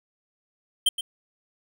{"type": "tone with echo", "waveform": "square", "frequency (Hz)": 3136, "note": "G7", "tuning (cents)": 0, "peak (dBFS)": -17, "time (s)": [0.86, 0.89], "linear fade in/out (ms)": 5, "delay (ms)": 120, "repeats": 1, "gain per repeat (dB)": -11, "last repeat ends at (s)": 1.01, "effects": []}